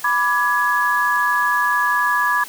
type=chord; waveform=sine; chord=G# diminished; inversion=first; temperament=equal with one note detuned; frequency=987.8 / 1174.7 / 1677.6 Hz; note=B5 / D6 / G#6; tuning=0 / 0 / +17 cents; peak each=-20 / -21 / -18 dBFS; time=0.04-2.44 s; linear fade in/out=5 ms; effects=white hiss -37 dBFS RMS until 2.48 s + high-pass 150 Hz 12 dB/octave